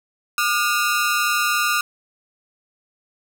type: ring-modulated tone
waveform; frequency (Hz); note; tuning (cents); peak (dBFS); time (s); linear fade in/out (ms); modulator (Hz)
sawtooth; 1318.5; E6; 0; -11; 0.38-1.81; 2; 110
effects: none